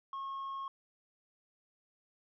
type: tone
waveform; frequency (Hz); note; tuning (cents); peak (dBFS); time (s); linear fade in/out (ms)
sine; 1087; C#6; -34; -35; 0.13-0.68; 2
effects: tanh soft clip ceiling -37 dBFS